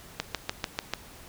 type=click train; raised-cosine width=0.2 ms; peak=-10 dBFS; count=6; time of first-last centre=0.2-0.936 s; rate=6.79 Hz; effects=pink hiss -49 dBFS RMS until 1.28 s